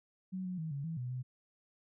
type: tone with pitch steps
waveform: sine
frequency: 186.8 / 182.4 / 159.7 / 140.2 / 163.5 / 124.4 / 127.1 Hz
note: F#3 / F#3 / D#3 / C#3 / E3 / B2 / C3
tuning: +17 / -24 / +45 / +20 / -14 / +13 / -50 cents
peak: -36 dBFS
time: 0.32-1.23 s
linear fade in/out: 20 ms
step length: 130 ms
effects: none